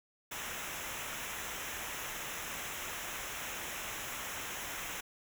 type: noise with comb filter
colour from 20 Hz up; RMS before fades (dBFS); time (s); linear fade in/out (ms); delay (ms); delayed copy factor
pink; -41; 0.31-5.01; 10; 0.22; -0.75
effects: none